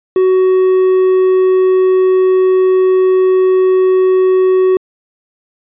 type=tone; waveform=triangle; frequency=373.3 Hz; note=F#4; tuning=15 cents sharp; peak=-5 dBFS; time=0.16-4.77 s; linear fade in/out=2 ms; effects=resampled to 8000 Hz